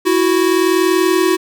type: tone pair together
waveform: square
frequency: 329.6 / 370 Hz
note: E4 / F#4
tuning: 0 / 0 cents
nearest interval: major second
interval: 200 cents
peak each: -16 / -14 dBFS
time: 0.05-1.37 s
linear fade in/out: 20 ms
effects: none